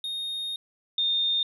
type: tone pair in turn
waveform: triangle / sine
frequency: 3702 / 3645 Hz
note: A#7 / A#7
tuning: -13 / -40 cents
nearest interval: unison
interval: 27 cents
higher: first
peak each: -28 / -22 dBFS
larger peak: second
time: 0.04-0.56 / 0.98-1.43 s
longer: first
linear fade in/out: 2 ms
effects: resampled to 32000 Hz